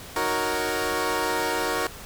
15% pulse chord, D# minor seventh, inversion none, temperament equal, 311.1 / 370 / 466.2 / 554.4 Hz, D#4 / F#4 / A#4 / C#5, 0 / 0 / 0 / 0 cents, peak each -25 / -23 / -21 / -26 dBFS, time 0.16-1.87 s, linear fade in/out 2 ms, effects pink hiss -41 dBFS RMS until 2.05 s

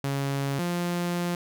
sawtooth tone pair in turn, 138.7 / 174.75 Hz, C#3 / F3, +1 / +1 cents, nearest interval major third, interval 400 cents, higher second, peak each -22 dBFS, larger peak neither, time 0.04-0.59 / 0.59-1.35 s, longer second, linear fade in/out 2 ms, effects none

